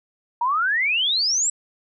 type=exponential sweep; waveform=sine; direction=up; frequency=922 to 7930 Hz; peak=-18 dBFS; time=0.41-1.5 s; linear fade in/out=5 ms; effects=none